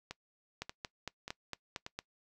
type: two click trains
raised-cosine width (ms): 0.2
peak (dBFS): -21 / -24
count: 7 / 4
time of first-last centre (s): 0.62-1.99 / 0.11-1.864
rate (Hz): 4.38 / 1.71
effects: noise-tail reverb RT60 0.1 s tail -22 dB re dry

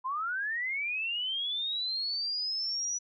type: linear sweep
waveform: sine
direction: up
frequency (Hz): 999 to 5920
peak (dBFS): -30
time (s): 0.04-2.99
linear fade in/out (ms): 20
effects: none

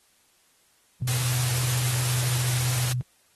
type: tone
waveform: sine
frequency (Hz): 124.4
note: B2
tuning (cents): +13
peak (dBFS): -24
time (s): 1.02-3.01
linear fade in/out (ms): 0
type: high-pass noise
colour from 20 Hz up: white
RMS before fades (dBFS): -29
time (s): 1.07-2.93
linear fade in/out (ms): 10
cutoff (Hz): 250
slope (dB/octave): 96
effects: white hiss -63 dBFS RMS until 3.35 s + AAC 32 kbps

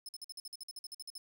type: tone bursts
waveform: sawtooth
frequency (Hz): 5210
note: E8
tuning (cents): -21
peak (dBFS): -40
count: 15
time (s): 0.06-1.18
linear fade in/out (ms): 2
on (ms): 28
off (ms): 50
effects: none

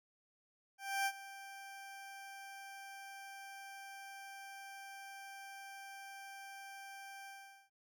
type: tone with ADSR envelope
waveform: 20% pulse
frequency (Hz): 786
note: G5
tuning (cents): +4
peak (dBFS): -27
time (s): 0.78-7.7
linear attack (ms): 280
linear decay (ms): 58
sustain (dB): -17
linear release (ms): 430
effects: none

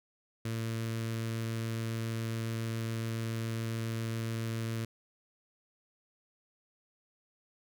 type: tone with notch filter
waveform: sawtooth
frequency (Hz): 113.4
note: A#2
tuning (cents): -47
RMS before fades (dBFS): -35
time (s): 0.45-4.85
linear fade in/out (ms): 5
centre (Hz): 800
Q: 1.2
effects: none

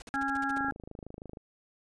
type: noise bursts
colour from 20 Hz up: pink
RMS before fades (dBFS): -46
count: 9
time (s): 0-0.581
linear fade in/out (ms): 2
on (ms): 21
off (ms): 49
type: harmonic tone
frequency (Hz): 274.5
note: C#4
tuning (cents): -17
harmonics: 1 / 3 / 5 / 6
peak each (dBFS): -34 / -34 / -34 / -34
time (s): 0.14-0.71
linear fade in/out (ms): 0
type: click train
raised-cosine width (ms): 2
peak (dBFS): -30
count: 22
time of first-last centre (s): 0.57-1.372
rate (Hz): 26.2
effects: resampled to 22050 Hz

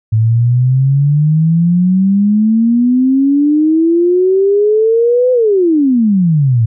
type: exponential two-way sweep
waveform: sine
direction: up then down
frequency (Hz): 108.4 to 510 to 108.4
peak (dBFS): -7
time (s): 0.12-6.66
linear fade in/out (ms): 10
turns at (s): 5.32
effects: none

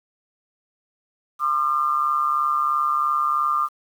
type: tone with amplitude modulation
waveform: sine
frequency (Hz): 1203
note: D6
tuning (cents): +41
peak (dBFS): -15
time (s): 1.39-3.69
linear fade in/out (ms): 50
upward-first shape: sine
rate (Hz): 143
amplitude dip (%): 70
effects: 8-bit

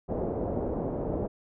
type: low-pass noise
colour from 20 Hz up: white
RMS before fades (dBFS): -31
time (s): 0.08-1.28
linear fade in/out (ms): 20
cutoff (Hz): 600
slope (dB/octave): 24
effects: none

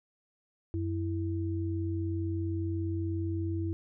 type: tone pair together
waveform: sine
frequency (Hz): 92.49 / 329.6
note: F#2 / E4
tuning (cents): 0 / 0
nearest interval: octave + minor seventh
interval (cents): 2200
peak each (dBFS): -31 / -34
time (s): 0.74-3.73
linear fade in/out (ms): 0
effects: none

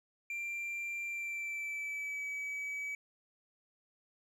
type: tone with pitch glide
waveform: triangle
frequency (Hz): 2368 to 2283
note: D7 to D7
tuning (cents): +14 to -50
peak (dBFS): -35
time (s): 0.3-2.95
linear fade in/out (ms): 2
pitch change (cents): -64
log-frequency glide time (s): 1.04-2.26
effects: none

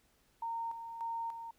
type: tone with tremolo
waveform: sine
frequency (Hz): 920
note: A#5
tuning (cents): -23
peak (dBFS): -35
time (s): 0.42-1.51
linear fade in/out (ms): 5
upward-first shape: square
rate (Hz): 1.7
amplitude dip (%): 55
effects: pink hiss -71 dBFS RMS until 1.58 s

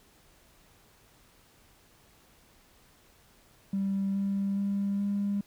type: tone with pitch steps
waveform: triangle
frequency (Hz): 195.7 / 197.63 / 199.58 / 201.6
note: G3 / G3 / G3 / G3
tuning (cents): -3 / +14 / +31 / +49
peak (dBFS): -23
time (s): 3.73-5.41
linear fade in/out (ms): 5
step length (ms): 420
effects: tanh soft clip ceiling -24 dBFS + pink hiss -61 dBFS RMS until 5.46 s

